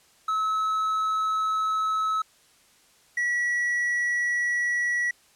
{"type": "tone pair in turn", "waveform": "triangle", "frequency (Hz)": [1293, 1935.1], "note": ["E6", "B6"], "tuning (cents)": [-34, -36], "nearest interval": "perfect fifth", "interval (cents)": 698, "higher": "second", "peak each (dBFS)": -21, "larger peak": "neither", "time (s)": [[0.28, 2.22], [3.17, 5.11]], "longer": "neither", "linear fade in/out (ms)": 5, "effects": ["white hiss -59 dBFS RMS until 5.35 s", "low-pass 10000 Hz 12 dB/octave"]}